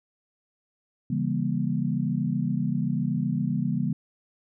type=chord; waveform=sine; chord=C# diminished seventh; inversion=none; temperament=just; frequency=138.59 / 166.31 / 199.57 / 239.5 Hz; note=C#3 / E3 / G3 / Bb3; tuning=0 / +16 / +31 / +47 cents; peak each=-29 dBFS; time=1.1-3.93 s; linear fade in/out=5 ms; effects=none